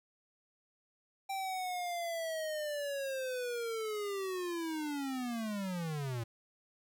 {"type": "linear sweep", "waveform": "square", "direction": "down", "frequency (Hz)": [784, 111.8], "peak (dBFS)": -36, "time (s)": [1.29, 6.24], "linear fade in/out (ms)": 10, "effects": []}